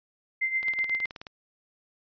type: tone with tremolo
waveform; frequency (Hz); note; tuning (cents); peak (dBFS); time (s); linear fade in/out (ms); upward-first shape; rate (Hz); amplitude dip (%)
sine; 2082; C7; -9; -22; 0.41-1.06; 10; triangle; 8.1; 75
type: click train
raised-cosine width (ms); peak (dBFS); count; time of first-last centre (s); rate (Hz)
0.2; -22; 13; 0.63-1.268; 18.8
effects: resampled to 11025 Hz